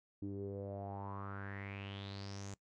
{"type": "tone with low-pass filter sweep", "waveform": "sawtooth", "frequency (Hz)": 99.1, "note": "G2", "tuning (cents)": 19, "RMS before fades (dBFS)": -45, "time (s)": [0.22, 2.54], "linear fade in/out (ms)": 0, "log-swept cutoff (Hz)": [300, 7200], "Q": 6.4, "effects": ["noise-tail reverb RT60 0.1 s tail -21 dB re dry"]}